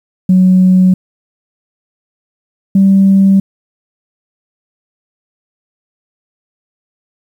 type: tone pair in turn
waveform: sine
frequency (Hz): 185 / 194.25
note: F#3 / G3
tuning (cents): 0 / -16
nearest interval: minor second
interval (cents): 84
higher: second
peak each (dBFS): -3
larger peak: neither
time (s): 0.29-0.94 / 2.75-3.4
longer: neither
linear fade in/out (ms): 5
effects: tanh soft clip ceiling 0 dBFS + 7-bit